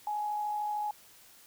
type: tone with amplitude modulation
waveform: sine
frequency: 838 Hz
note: G#5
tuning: 15 cents sharp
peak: -29 dBFS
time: 0.07-0.91 s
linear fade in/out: 2 ms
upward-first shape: sine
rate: 53.3 Hz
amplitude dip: 30%
effects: white hiss -57 dBFS RMS until 1.46 s